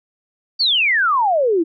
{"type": "exponential sweep", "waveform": "sine", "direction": "down", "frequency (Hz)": [4699, 311.1], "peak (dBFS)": -13, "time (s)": [0.59, 1.64], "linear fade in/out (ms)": 20, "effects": []}